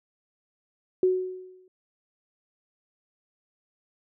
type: tone with exponential decay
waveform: sine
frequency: 370 Hz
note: F#4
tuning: in tune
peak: -16 dBFS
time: 1.03-1.68 s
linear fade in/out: 2 ms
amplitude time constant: 140 ms
effects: none